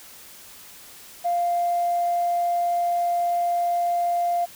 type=tone; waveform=sine; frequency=697 Hz; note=F5; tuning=4 cents flat; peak=-19 dBFS; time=1.24-4.46 s; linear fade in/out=20 ms; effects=tanh soft clip ceiling -15 dBFS + white hiss -45 dBFS RMS until 4.55 s